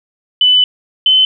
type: tone pair in turn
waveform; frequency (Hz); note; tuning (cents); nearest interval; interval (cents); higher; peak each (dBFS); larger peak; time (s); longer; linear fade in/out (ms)
sine; 2998 / 3049; F#7 / G7; +22 / -49; unison; 29; second; -6; neither; 0.41-0.64 / 1.06-1.25; first; 2
effects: none